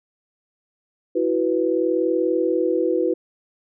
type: chord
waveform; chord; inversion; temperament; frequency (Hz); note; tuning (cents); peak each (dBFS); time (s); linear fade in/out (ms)
sine; E suspended second; none; equal; 329.6 / 370 / 493.9; E4 / F#4 / B4; 0 / 0 / 0; -22; 1.15-3.14; 10
effects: none